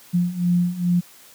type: beating tone pair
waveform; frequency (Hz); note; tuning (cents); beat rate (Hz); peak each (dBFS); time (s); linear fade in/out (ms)
sine; 174.7 / 177.1; F3 / F3; +1 / +24; 2.4; -22 / -19; 0.13-1.01; 20
effects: white hiss -48 dBFS RMS until 1.34 s + high-pass 80 Hz 12 dB/octave